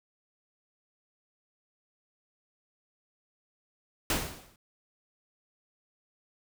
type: noise with exponential decay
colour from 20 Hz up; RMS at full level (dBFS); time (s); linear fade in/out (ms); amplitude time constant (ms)
pink; -25; 4.1-4.56; 2; 100
effects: none